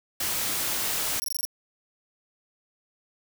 white noise, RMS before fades -28 dBFS, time 0.2-1.2 s, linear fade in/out 5 ms
10% pulse tone bursts, 5588 Hz, F8, in tune, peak -21 dBFS, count 6, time 1.22-1.451 s, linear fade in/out 0 ms, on 21 ms, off 21 ms
effects none

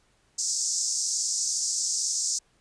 pink band-pass noise, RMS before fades -28 dBFS, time 0.38-2.39 s, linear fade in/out 10 ms, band 5300 to 8000 Hz, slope 48 dB/octave, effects pink hiss -66 dBFS RMS until 2.6 s + resampled to 22050 Hz

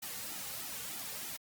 white noise with flanger, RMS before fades -42 dBFS, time 0.02-1.37 s, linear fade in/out 10 ms, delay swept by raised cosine 1.8 to 3.1 ms, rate 3.2 Hz, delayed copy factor -0.9, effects Opus 48 kbps

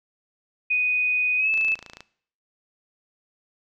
sine tone with pitch glide, 2489 to 2617 Hz, D#7 to E7, 0 to -13 cents, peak -19 dBFS, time 0.7-1.75 s, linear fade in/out 10 ms, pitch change +87 cents, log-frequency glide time 1.37-1.5 s
click train, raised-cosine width 0.2 ms, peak -22 dBFS, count 14, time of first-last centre 1.54-2.006 s, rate 27.9 Hz
effects noise-tail reverb RT60 0.6 s tail -20 dB re dry

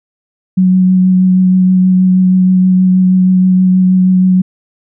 sine tone with vibrato, 185 Hz, F#3, in tune, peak -5 dBFS, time 0.57-4.42 s, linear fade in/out 10 ms, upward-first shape triangle, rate 6.3 Hz, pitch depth 15 cents each way, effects none

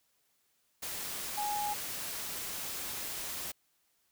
sine tone in noise, 830.6 Hz, G#5, in tune, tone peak -32 dBFS, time 1.37-1.74 s, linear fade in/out 10 ms, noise white, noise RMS -39 dBFS, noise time 0.82-3.52 s, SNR +4 dB, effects white hiss -74 dBFS RMS until 4.11 s

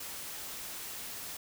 white noise, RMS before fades -42 dBFS, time 0-1.37 s, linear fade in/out 5 ms, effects none

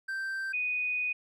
triangle / sine tone pair in turn, 1565 / 2484 Hz, G6 / D#7, -3 / -3 cents, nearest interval minor sixth, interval 800 cents, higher second, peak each -30 / -28 dBFS, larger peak second, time 0.08-0.53 / 0.53-1.13 s, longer second, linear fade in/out 10 ms, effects none

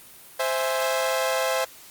sawtooth chord, C augmented, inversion none, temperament equal, 523.3 / 659.3 / 830.6 Hz, C5 / E5 / G#5, 0 / 0 / 0 cents, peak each -21 / -23 / -27 dBFS, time 0.39-1.65 s, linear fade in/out 10 ms, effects white hiss -47 dBFS RMS until 1.9 s + Opus 32 kbps

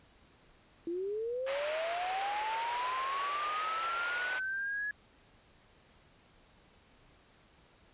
sine linear sweep, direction up, 329.6 to 1697 Hz, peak -33 dBFS, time 0.87-4.91 s, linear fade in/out 2 ms
white band-pass noise, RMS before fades -41 dBFS, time 1.46-4.4 s, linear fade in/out 20 ms, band 450 to 2900 Hz, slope 24 dB/octave
effects pink hiss -63 dBFS RMS until 7.93 s + resampled to 8000 Hz

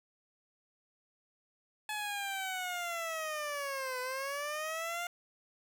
15% pulse linear two-way sweep, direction down then up, 856 to 501 to 706 Hz, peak -29 dBFS, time 1.89-5.07 s, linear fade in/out 2 ms, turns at 4 s, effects none

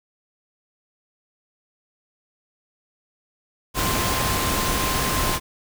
sine tone in noise, 1046.5 Hz, C6, in tune, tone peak -28 dBFS, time 3.74-5.4 s, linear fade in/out 50 ms, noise pink, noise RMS -23 dBFS, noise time 3.74-5.4 s, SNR -8 dB, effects none

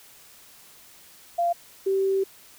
sine tone pair in turn, 690 / 387.2 Hz, F5 / G4, -21 / -21 cents, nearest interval minor seventh, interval 1000 cents, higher first, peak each -20 dBFS, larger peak neither, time 1.38-1.53 / 1.86-2.24 s, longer second, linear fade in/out 10 ms, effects white hiss -51 dBFS RMS until 2.58 s

